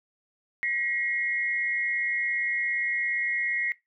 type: tone pair together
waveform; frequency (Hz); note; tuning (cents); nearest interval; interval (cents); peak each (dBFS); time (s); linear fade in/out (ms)
sine; 1908.6 / 2146; A#6 / C7; +40 / +43; major second; 203; -28; 0.63-3.72; 0
effects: noise-tail reverb RT60 0.2 s tail -20 dB re dry